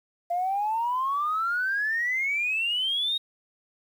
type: exponential sweep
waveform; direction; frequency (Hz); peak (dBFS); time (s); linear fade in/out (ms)
sine; up; 685 to 3776; -23; 0.3-3.18; 10
effects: tanh soft clip ceiling -19 dBFS + 9-bit